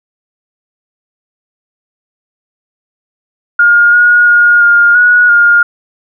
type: tone with pitch steps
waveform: sine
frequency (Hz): 1420 / 1441 / 1429 / 1413 / 1458 / 1416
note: F6 / F#6 / F6 / F6 / F#6 / F6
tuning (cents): +28 / -46 / +39 / +20 / -26 / +23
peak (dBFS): -3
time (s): 3.59-5.63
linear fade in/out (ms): 5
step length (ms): 340
effects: none